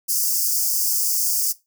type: high-pass noise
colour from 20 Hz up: white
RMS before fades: -21 dBFS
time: 0.08-1.53 s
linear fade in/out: 20 ms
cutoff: 4800 Hz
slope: 96 dB/octave
effects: noise-tail reverb RT60 0.2 s tail -17 dB re dry